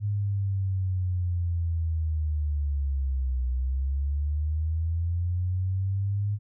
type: linear two-way sweep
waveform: sine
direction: down then up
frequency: 103.83 to 62.1 to 103.83 Hz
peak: -24 dBFS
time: 0-6.39 s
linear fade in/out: 50 ms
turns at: 3.48 s
effects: none